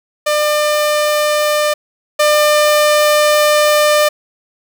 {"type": "tone pair in turn", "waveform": "sawtooth", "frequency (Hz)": [599, 599], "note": ["D5", "D5"], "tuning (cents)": [34, 34], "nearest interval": "unison", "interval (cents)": 0, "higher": "neither", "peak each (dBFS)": [-8, -5], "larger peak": "second", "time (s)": [[0.26, 1.74], [2.19, 4.09]], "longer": "second", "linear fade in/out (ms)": 10, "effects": []}